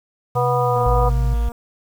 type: tone with vibrato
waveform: sine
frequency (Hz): 123.9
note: B2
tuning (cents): +6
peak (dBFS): -21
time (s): 0.35-1.34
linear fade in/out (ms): 5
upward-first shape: sine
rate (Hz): 1.5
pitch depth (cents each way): 77
type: harmonic tone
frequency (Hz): 245.3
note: B3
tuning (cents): -12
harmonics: 2 / 3 / 4 / 5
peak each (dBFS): -20 / -22 / -23 / -24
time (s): 0.35-1.1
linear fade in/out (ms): 20
type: click train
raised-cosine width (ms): 1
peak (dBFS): -23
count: 180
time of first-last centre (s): 0.76-1.518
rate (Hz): 236
type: tone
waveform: sine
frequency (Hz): 54.9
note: A1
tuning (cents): -3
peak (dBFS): -16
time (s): 0.86-1.49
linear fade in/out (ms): 5
effects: 7-bit